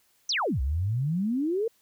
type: exponential two-way sweep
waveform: sine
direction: down then up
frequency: 6330 to 61.74 to 472.4 Hz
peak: -24 dBFS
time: 0.29-1.68 s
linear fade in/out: 5 ms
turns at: 0.61 s
effects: white hiss -66 dBFS RMS until 1.81 s